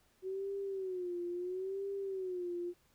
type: tone with vibrato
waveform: sine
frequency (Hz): 372.1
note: F#4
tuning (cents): +10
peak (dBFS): -36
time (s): 0.22-2.74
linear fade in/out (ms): 50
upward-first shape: sine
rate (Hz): 0.74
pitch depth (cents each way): 110
effects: pink hiss -71 dBFS RMS until 2.94 s